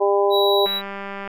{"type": "harmonic tone", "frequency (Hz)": 200.4, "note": "G3", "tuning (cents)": 38, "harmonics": [2, 3, 4, 5], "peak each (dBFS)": [-17, -21, -23, -25], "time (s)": [0, 0.67], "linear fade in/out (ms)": 20}
{"type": "tone", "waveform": "triangle", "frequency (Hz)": 3890, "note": "B7", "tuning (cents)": -27, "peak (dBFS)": -20, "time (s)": [0.3, 0.82], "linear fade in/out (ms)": 50}
{"type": "click train", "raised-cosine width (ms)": 0.5, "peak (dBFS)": -17, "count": 123, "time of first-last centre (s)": [0.66, 1.276], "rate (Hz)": 198}
{"effects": []}